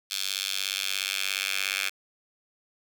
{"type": "tone with high-pass filter sweep", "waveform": "10% pulse", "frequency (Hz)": 97, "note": "G2", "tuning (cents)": -18, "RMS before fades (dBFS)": -30, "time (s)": [0.1, 1.9], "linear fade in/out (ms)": 20, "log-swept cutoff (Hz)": [3700, 2300], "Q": 1.9, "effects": ["8-bit"]}